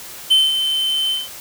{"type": "tone with ADSR envelope", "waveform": "triangle", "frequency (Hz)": 3076, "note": "G7", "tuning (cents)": -33, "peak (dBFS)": -7, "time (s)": [0.3, 1.29], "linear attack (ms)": 16, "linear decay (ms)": 200, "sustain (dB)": -8, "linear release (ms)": 180, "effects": ["white hiss -35 dBFS RMS until 1.4 s"]}